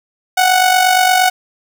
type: tone with amplitude modulation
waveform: sawtooth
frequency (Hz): 740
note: F#5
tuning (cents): 0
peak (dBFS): -3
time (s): 0.37-1.3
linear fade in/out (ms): 10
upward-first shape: sine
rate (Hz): 48.6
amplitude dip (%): 55
effects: none